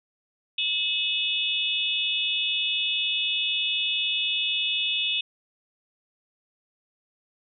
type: tone cluster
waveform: sine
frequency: 2575 / 2934 / 3404 / 3616 Hz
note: E7 / F#7 / G#7 / A7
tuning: -41 / -15 / +42 / +47 cents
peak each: -29 dBFS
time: 0.58-5.21 s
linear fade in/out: 5 ms
effects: none